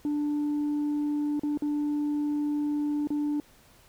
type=tone with dropouts; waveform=sine; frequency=294.6 Hz; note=D4; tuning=6 cents sharp; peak=-23 dBFS; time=0.05-3.4 s; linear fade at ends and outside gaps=1 ms; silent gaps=1.395-1.434 / 1.574-1.622 / 3.072-3.104 s; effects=tanh soft clip ceiling -24 dBFS + pink hiss -58 dBFS RMS until 3.88 s